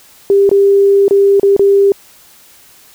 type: tone with dropouts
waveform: sine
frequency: 397.5 Hz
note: G4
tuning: 24 cents sharp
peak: -5 dBFS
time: 0.3-1.92 s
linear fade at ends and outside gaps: 1 ms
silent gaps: 0.493-0.514 / 1.081-1.109 / 1.397-1.431 / 1.565-1.594 s
effects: white hiss -43 dBFS RMS until 2.94 s